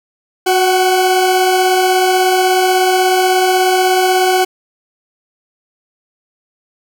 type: tone pair together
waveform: 40% pulse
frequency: 367.3 / 751 Hz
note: F#4 / F#5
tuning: -13 / +26 cents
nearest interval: octave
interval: 1239 cents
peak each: -12 dBFS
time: 0.46-4.45 s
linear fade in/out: 10 ms
effects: none